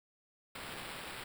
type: noise with sample-and-hold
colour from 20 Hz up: white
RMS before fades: -45 dBFS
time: 0.55-1.24 s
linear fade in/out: 5 ms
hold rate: 6300 Hz
effects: none